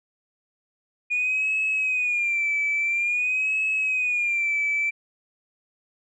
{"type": "tone with vibrato", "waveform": "sine", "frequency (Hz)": 2440, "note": "D#7", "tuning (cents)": -34, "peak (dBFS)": -20, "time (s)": [1.1, 4.91], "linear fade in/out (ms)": 20, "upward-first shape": "sine", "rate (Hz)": 0.49, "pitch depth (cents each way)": 96, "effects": ["tanh soft clip ceiling -17 dBFS"]}